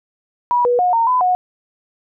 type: tone with pitch steps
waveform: sine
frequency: 971 / 487 / 722 / 918 / 1005 / 729 Hz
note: B5 / B4 / F#5 / A#5 / B5 / F#5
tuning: -30 / -24 / -43 / -27 / +30 / -26 cents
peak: -12 dBFS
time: 0.51-1.35 s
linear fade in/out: 0 ms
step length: 140 ms
effects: none